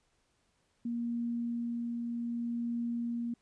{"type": "tone with tremolo", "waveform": "sine", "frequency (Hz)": 235.8, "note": "A#3", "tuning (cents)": 20, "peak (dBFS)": -31, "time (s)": [0.85, 3.34], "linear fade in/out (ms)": 5, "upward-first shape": "triangle", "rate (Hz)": 0.64, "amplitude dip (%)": 25, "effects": ["pink hiss -74 dBFS RMS until 3.41 s", "resampled to 22050 Hz"]}